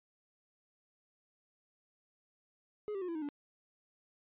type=tone with pitch steps; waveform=triangle; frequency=420.2 / 389.8 / 361.6 / 335.4 / 311.2 / 288.7 Hz; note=G#4 / G4 / F#4 / E4 / D#4 / D4; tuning=+20 / -10 / -40 / +30 / 0 / -30 cents; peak=-34 dBFS; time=2.88-3.288 s; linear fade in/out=0 ms; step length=68 ms; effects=resampled to 8000 Hz